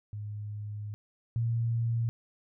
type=tone pair in turn; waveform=sine; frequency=104.6 / 115.93 Hz; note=G#2 / A#2; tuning=+13 / -9 cents; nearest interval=major second; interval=178 cents; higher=second; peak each=-35 / -26 dBFS; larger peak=second; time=0.13-0.94 / 1.36-2.09 s; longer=first; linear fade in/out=0 ms; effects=none